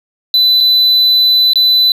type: tone with dropouts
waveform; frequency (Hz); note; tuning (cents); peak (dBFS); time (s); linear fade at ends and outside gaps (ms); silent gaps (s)
triangle; 4000; B7; +21; -5; 0.34-1.92; 1; 0.604-0.608 / 1.534-1.557
effects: resampled to 32000 Hz